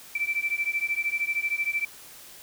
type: beating tone pair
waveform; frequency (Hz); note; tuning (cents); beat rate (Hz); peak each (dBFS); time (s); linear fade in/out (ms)
sine; 2326 / 2339; D7 / D7; -17 / -8; 13; -28; 0.15-1.85; 5
effects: white hiss -47 dBFS RMS until 2.42 s